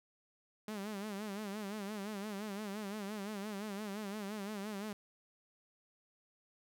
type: tone with vibrato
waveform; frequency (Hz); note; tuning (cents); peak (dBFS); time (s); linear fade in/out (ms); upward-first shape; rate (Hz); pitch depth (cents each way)
sawtooth; 205.5; G#3; -18; -36; 0.68-4.93; 2; sine; 5.8; 100
effects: none